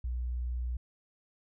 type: tone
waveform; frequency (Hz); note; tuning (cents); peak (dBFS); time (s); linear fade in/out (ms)
sine; 61; B1; -21; -31; 0.04-0.77; 5
effects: none